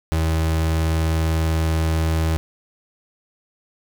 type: tone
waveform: 35% pulse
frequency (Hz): 80.4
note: E2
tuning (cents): -43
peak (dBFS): -16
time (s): 0.12-2.37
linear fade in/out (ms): 0
effects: 8-bit